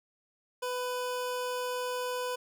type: tone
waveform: 25% pulse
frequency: 498.5 Hz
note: B4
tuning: 16 cents sharp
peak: -28 dBFS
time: 0.62-2.36 s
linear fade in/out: 10 ms
effects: none